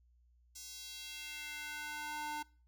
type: tone with high-pass filter sweep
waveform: square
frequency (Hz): 300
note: D4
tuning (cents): +37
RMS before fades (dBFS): -44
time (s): 0.55-2.43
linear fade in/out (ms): 10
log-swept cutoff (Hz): 5900 to 730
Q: 1.7
effects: noise-tail reverb RT60 0.4 s tail -23 dB re dry + added 60 Hz sine -65 dBFS peak until 2.67 s